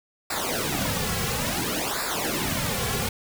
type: noise with flanger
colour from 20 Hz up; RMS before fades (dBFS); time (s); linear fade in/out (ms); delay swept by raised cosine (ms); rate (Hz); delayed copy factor
pink; -27; 0.3-3.09; 5; 0.32 to 3.32; 0.58; -0.85
effects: none